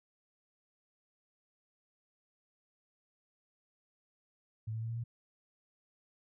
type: tone with pitch steps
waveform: sine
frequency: 110 / 111.79 / 113.62 / 115.47 / 117.35 Hz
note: A2 / A2 / A#2 / A#2 / A#2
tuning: 0 / +28 / -44 / -16 / +12 cents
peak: -35 dBFS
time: 4.67-5.04 s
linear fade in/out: 10 ms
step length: 74 ms
effects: none